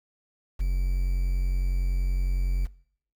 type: tone with quantisation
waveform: triangle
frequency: 45.37 Hz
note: F#1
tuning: 33 cents flat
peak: -20 dBFS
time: 0.59-2.67 s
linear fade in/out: 20 ms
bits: 8
effects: noise-tail reverb RT60 0.6 s tail -21 dB re dry